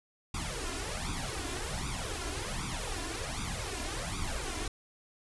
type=noise with flanger; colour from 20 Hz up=pink; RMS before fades=-36 dBFS; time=0.34-4.68 s; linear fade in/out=5 ms; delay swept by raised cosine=0.83 to 2.93 ms; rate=1.3 Hz; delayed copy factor=+0.8; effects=resampled to 24000 Hz

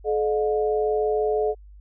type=tone cluster; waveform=sine; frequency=428.9 / 609 / 715 Hz; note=A4 / D#5 / F5; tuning=-44 / -37 / +41 cents; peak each=-21 / -28 / -28 dBFS; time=0.04-1.55 s; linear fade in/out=50 ms; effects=added 50 Hz sine -43 dBFS peak until 1.8 s

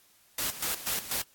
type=noise with tremolo; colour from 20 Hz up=white; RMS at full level=-30 dBFS; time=0.38-1.22 s; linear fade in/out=5 ms; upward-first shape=square; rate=4.1 Hz; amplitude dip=75%; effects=white hiss -62 dBFS RMS until 1.34 s + AAC 64 kbps

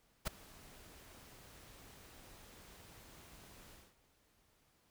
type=noise with ADSR envelope; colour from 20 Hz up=pink; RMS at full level=-36 dBFS; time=0.25-3.96 s; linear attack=23 ms; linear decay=9 ms; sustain=-22 dB; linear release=230 ms; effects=pink hiss -73 dBFS RMS until 4.9 s

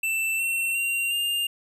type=tone with pitch steps; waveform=square; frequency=2664 / 2711 / 2758 / 2806 Hz; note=E7 / E7 / F7 / F7; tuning=+18 / +48 / -22 / +8 cents; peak=-24 dBFS; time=0.03-1.47 s; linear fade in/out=5 ms; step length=360 ms; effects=none

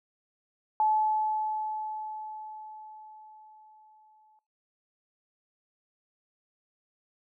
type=tone with exponential decay; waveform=sine; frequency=862 Hz; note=A5; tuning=36 cents flat; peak=-21 dBFS; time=0.8-4.39 s; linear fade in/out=1 ms; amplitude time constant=780 ms; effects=noise-tail reverb RT60 0.4 s tail -22 dB re dry

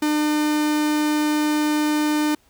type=tone; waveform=45% pulse; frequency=301.5 Hz; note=D4; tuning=46 cents sharp; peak=-18 dBFS; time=0.02-2.35 s; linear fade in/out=5 ms; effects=pink hiss -59 dBFS RMS until 2.49 s

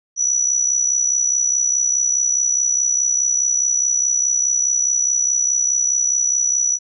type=tone with amplitude modulation; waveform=sine; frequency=5900 Hz; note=F#8; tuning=6 cents flat; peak=-12 dBFS; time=0.16-6.79 s; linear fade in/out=50 ms; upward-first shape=sine; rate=64.8 Hz; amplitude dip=65%; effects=none

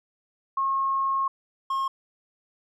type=tone pair in turn; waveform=sine / triangle; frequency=1083 / 1077.4 Hz; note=C#6 / C#6; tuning=-41 / -50 cents; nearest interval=unison; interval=9 cents; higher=first; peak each=-22 / -22 dBFS; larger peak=neither; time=0.57-1.28 / 1.7-1.88 s; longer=first; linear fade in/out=5 ms; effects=none

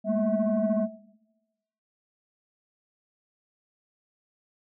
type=tone cluster; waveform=sine; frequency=204.4 / 220.7 / 234 / 649 Hz; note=G#3 / A3 / A#3 / E5; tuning=-27 / +5 / +7 / -27 cents; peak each=-26 / -28 / -30 / -26 dBFS; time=0.04-0.88 s; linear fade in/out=50 ms; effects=noise-tail reverb RT60 1.0 s tail -19 dB re dry + tanh soft clip ceiling -18 dBFS

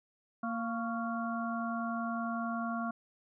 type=harmonic tone with a mistuned harmonic; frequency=231.2 Hz; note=A#3; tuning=14 cents flat; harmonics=1 / 3 / 5 / 6; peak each=-35 / -39 / -40 / -41 dBFS; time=0.43-2.91 s; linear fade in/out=5 ms; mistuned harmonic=5; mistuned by=-59 cents; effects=none

